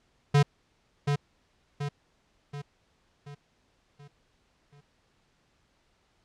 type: tone with echo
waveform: square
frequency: 143.9 Hz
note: D3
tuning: 35 cents flat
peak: -18 dBFS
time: 0.34-0.43 s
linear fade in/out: 10 ms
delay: 730 ms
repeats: 6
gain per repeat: -6 dB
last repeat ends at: 4.81 s
effects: pink hiss -69 dBFS RMS until 6.24 s + low-pass 6000 Hz 12 dB/octave